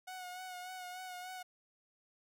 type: tone with vibrato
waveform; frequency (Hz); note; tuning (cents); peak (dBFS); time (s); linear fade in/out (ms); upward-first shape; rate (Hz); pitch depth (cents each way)
sawtooth; 732; F#5; -19; -40; 0.07-1.43; 10; sine; 3.4; 32
effects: none